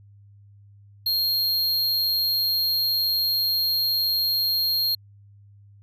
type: tone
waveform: square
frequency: 4233 Hz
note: C8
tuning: 19 cents sharp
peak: -21 dBFS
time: 1.06-4.95 s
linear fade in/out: 5 ms
effects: added 101 Hz sine -48 dBFS peak until 5.82 s